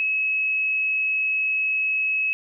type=tone; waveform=sine; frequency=2572 Hz; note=E7; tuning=43 cents flat; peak=-20 dBFS; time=0-2.33 s; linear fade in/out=0 ms; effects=none